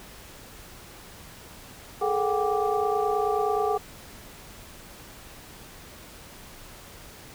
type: tone cluster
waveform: sine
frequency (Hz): 419.2 / 448.6 / 734 / 791 / 1172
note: G#4 / A4 / F#5 / G5 / D6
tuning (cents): +16 / +34 / -14 / +15 / -4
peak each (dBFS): -26 / -31 / -29 / -29 / -31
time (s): 2.01-3.78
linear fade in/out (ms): 10
effects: pink hiss -46 dBFS RMS until 7.34 s